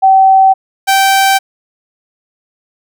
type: tone pair in turn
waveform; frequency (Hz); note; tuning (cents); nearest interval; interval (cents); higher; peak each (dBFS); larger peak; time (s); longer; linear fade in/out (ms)
sine / sawtooth; 768 / 777.8; G5 / G5; -36 / -14; unison; 22; second; -3; neither; 0.02-0.54 / 0.87-1.39; neither; 20
effects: none